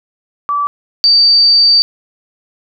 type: tone pair in turn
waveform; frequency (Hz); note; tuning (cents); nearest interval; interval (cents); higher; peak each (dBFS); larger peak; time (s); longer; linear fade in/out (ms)
sine; 1156 / 4624; D6 / D8; -28 / -28; 2 octaves; 2400; second; -12 / -5; second; 0.49-0.67 / 1.04-1.82; second; 0
effects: none